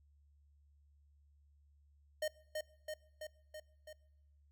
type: tone with echo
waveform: square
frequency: 615 Hz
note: D#5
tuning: 20 cents flat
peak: -35 dBFS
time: 2.22-2.28 s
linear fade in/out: 5 ms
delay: 330 ms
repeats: 5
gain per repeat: -3 dB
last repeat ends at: 3.93 s
effects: noise-tail reverb RT60 0.9 s tail -22 dB re dry + added 72 Hz sine -65 dBFS peak until 4.51 s